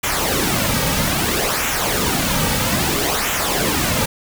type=noise with flanger; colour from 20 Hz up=pink; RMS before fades=-19 dBFS; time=0.03-4.06 s; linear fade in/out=10 ms; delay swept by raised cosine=0.21 to 2.91 ms; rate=0.61 Hz; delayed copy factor=-0.6; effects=none